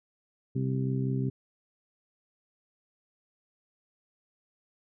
harmonic tone, 65.41 Hz, C2, in tune, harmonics 2 / 3 / 4 / 5 / 6, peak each -28 / -35 / -34 / -47 / -38 dBFS, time 0.55-1.3 s, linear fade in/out 10 ms, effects none

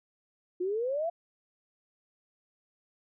sine exponential sweep, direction up, 349.2 to 698.5 Hz, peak -28 dBFS, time 0.6-1.1 s, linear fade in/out 10 ms, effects none

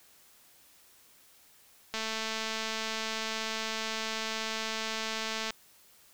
click train, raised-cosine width 0.2 ms, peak -17 dBFS, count 789, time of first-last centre 1.94-5.506 s, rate 221 Hz, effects white hiss -60 dBFS RMS until 6.13 s

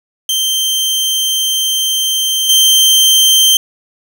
sawtooth tone with level steps, 3136 Hz, G7, in tune, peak -9 / -3 dBFS, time 0.29-3.57 s, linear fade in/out 2 ms, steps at 2.49 s, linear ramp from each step 5 ms, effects none

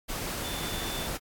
sine tone in noise, 3520 Hz, A7, in tune, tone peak -39 dBFS, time 0.43-1.08 s, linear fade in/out 20 ms, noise pink, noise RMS -34 dBFS, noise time 0.08-1.18 s, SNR -8 dB, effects AAC 64 kbps

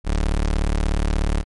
30% pulse tone, 36.71 Hz, D1, in tune, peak -15 dBFS, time 0.04-1.44 s, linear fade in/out 50 ms, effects MP3 48 kbps

